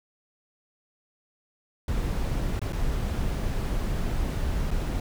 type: noise with dropouts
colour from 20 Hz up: brown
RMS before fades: -27 dBFS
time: 1.88-5 s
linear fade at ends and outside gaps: 2 ms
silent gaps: 2.594-2.616 / 2.724-2.73 / 4.707-4.712 s
effects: none